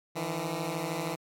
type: beating tone pair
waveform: 10% pulse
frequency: 154.9 / 167.9 Hz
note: D#3 / E3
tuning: -7 / +32 cents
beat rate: 13 Hz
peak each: -27 / -25 dBFS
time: 0.15-1.16 s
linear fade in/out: 20 ms
effects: AAC 64 kbps